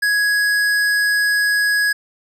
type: tone with hard clipping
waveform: triangle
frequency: 1667 Hz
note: G#6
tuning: 6 cents sharp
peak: -16 dBFS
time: 0.02-1.93 s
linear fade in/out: 10 ms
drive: 17 dB
effects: none